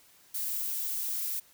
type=noise; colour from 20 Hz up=violet; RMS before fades=-33 dBFS; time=0.34-1.4 s; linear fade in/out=10 ms; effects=white hiss -60 dBFS RMS until 1.53 s